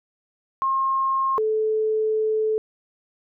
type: tone pair in turn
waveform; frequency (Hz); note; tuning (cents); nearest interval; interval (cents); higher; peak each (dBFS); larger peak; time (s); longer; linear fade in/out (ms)
sine; 1071 / 435; C6 / A4; +40 / -20; octave + major third; 1560; first; -19; neither; 0.62-1.38 / 1.38-2.58; second; 0
effects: none